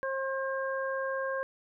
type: harmonic tone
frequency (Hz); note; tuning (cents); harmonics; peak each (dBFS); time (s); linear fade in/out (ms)
535; C5; +38; 1 / 2 / 3; -32 / -37 / -36; 0.03-1.43; 0
effects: none

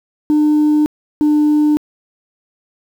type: tone pair in turn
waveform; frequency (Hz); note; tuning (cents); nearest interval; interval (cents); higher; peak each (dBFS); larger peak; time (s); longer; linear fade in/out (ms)
sine; 301.1 / 299.8; D4 / D4; +43 / +36; unison; 7; first; -7; neither; 0.3-0.86 / 1.21-1.77; neither; 0
effects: tanh soft clip ceiling -8 dBFS + 7-bit

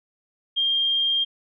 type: tone with vibrato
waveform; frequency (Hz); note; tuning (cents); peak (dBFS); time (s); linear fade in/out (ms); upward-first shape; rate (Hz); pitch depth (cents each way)
sine; 3204; G7; +37; -19; 0.56-1.25; 20; sine; 20; 10
effects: none

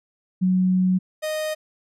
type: tone pair in turn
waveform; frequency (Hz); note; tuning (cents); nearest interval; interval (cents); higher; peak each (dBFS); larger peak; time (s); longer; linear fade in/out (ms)
sine / 45% pulse; 184.7 / 619.5; F#3 / D#5; -3 / -8; octave + major sixth; 2095; second; -16 / -24; first; 0.41-0.99 / 1.22-1.55; first; 20
effects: resampled to 32000 Hz

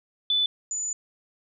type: tone pair in turn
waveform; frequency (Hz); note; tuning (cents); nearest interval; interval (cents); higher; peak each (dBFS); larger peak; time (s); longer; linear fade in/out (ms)
sine; 3492 / 6984; A7 / A8; -14 / -14; octave; 1200; second; -20 / -27; first; 0.3-0.46 / 0.71-0.93; second; 2
effects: none

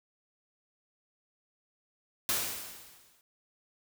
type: noise with exponential decay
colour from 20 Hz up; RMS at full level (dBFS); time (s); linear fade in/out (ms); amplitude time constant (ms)
white; -28; 2.29-3.21; 1; 200
effects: none

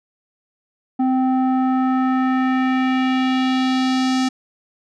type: tone with low-pass filter sweep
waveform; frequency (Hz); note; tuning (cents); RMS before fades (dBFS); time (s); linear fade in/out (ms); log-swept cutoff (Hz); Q
square; 259.1; C4; -17; -18; 0.99-4.29; 10; 690 to 6000; 1.6
effects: none

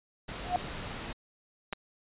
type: noise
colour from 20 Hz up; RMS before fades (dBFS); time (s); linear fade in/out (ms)
pink; -39; 0.28-1.13; 10
type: tone with exponential growth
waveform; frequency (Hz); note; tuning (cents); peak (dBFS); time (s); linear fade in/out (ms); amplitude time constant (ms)
sine; 719; F#5; -50; -21; 0.41-0.56; 1; 31
type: clicks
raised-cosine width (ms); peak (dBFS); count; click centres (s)
0.3; -19; 2; 1.727 / 1.732
effects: resampled to 8000 Hz

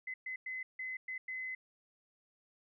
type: tone bursts at uneven times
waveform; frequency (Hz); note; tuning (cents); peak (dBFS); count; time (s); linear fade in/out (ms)
sine; 2036; C7; -48; -38; 6; 0.07-0.14 / 0.26-0.36 / 0.46-0.63 / 0.79-0.97 / 1.08-1.18 / 1.28-1.55; 5
effects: none

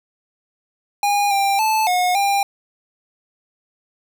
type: tone with pitch steps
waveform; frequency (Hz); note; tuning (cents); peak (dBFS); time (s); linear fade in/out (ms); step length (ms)
square; 815 / 792 / 873 / 724 / 799; G#5 / G5 / A5 / F#5 / G5; -33 / +18 / -14 / -38 / +33; -16; 1.03-2.43; 2; 280
effects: none

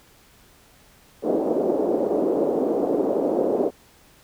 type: band-pass noise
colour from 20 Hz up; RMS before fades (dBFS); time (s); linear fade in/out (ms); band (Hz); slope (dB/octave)
pink; -22; 1.22-3.71; 50; 300 to 570; 24
effects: pink hiss -54 dBFS RMS until 4.23 s

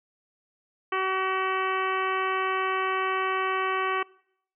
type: harmonic tone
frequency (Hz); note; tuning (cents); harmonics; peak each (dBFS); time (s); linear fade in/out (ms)
378.9; F#4; +41; 1 / 2 / 3 / 4 / 5 / 6 / 7 / 8; -30 / -35 / -27 / -35 / -35 / -37 / -38 / -41; 0.92-4.03; 5
effects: noise-tail reverb RT60 0.7 s tail -23 dB re dry

